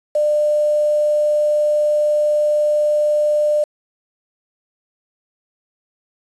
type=tone with quantisation; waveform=sine; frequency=598 Hz; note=D5; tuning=31 cents sharp; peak=-13 dBFS; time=0.15-3.64 s; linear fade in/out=5 ms; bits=6; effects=resampled to 24000 Hz